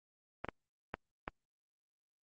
clicks, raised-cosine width 0.5 ms, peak -22 dBFS, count 4, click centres 0.446 / 0.487 / 0.941 / 1.279 s, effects Opus 24 kbps

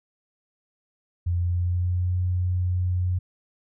sine tone with pitch glide, 87.31 to 90.34 Hz, F2 to F#2, 0 to -41 cents, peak -21 dBFS, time 1.26-3.19 s, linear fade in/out 10 ms, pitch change +59 cents, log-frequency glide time 1.37-2.11 s, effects none

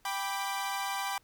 sawtooth chord, G major, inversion none, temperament equal with one note detuned, 787.2 / 987.8 / 1174.7 Hz, G5 / B5 / D6, +7 / 0 / 0 cents, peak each -31 / -33 / -35 dBFS, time 0.05-1.18 s, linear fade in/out 2 ms, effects pink hiss -67 dBFS RMS until 1.23 s

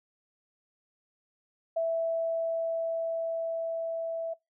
sine tone with level ramp, 659.3 Hz, E5, in tune, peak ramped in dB -25 to -30 dBFS, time 1.76-4.34 s, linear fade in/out 10 ms, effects noise-tail reverb RT60 0.2 s tail -24 dB re dry

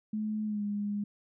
sine tone with pitch glide, 214.3 to 205.3 Hz, A3 to G#3, -45 to -20 cents, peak -30 dBFS, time 0.13-1.04 s, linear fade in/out 5 ms, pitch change -75 cents, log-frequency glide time 0.45-0.63 s, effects none

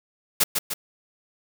white noise with echo, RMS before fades -18 dBFS, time 0.4-0.44 s, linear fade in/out 10 ms, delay 150 ms, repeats 2, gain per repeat -5 dB, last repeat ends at 0.74 s, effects none

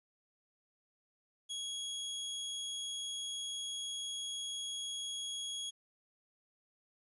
sawtooth tone, 3322 Hz, G#7, in tune, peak -35 dBFS, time 1.49-5.71 s, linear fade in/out 20 ms, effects resampled to 24000 Hz + 12-bit

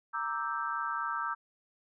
sine chord, E half-diminished seventh, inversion second, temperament equal, 932.3 / 1174.7 / 1318.5 / 1568 Hz, Bb5 / D6 / E6 / G6, 0 / 0 / 0 / 0 cents, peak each -38 / -37 / -35 / -38 dBFS, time 0.13-1.35 s, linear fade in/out 20 ms, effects none

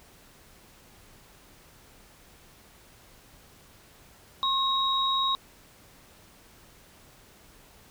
sine tone pair together, 1075 / 3798 Hz, C6 / A#7, +47 / +32 cents, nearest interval octave + minor seventh, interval 2185 cents, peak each -26 dBFS, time 4.43-5.35 s, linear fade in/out 0 ms, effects pink hiss -55 dBFS RMS until 7.9 s

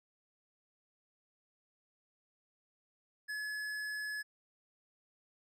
triangle tone with tanh clipping, 1704 Hz, G#6, 44 cents sharp, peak -39 dBFS, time 3.28-4.23 s, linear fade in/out 20 ms, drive 18 dB, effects none

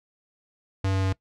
square tone with pitch steps, 96.3 / 95.75 / 95.19 Hz, G2 / G2 / F#2, -30 / -40 / +50 cents, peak -23 dBFS, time 0.84-1.128 s, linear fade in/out 5 ms, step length 96 ms, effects noise-tail reverb RT60 0.1 s tail -21 dB re dry + low-pass 6000 Hz 12 dB/octave

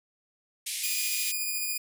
white band-pass noise, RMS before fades -34 dBFS, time 0.66-1.32 s, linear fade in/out 10 ms, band 2100 to 12000 Hz, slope 48 dB/octave
5% pulse tone with tremolo, 2451 Hz, D#7, 27 cents flat, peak -18 dBFS, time 0.83-1.78 s, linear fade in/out 10 ms, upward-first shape sine, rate 14 Hz, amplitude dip 25%
effects none

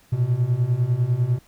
triangle beating tone pair, 116.54 / 126.54 Hz, A#2 / B2, 0 / +43 cents, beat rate 10 Hz, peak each -21 / -18 dBFS, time 0.12-1.39 s, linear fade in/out 10 ms, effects pink hiss -56 dBFS RMS until 1.47 s

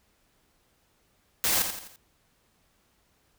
white noise with echo, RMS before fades -25 dBFS, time 1.44-1.62 s, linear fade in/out 0 ms, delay 85 ms, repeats 4, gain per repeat -7 dB, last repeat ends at 1.96 s, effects pink hiss -68 dBFS RMS until 3.38 s

